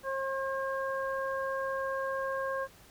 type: harmonic tone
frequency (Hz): 537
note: C5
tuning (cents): +45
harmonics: 1 / 2 / 3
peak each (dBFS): -33 / -36 / -38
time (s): 0.03-2.68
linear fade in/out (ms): 50
effects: pink hiss -57 dBFS RMS until 2.9 s